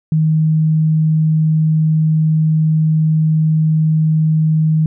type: tone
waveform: sine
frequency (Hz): 157.1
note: D#3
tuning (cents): +17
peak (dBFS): -10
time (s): 0.12-4.86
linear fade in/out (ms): 2
effects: none